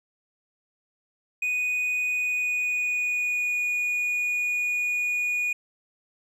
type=tone with pitch glide; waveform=triangle; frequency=2482 to 2455 Hz; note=D#7 to D#7; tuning=-5 to -24 cents; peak=-22 dBFS; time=1.42-5.53 s; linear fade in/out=5 ms; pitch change=-19 cents; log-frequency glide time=2.11-3.66 s; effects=none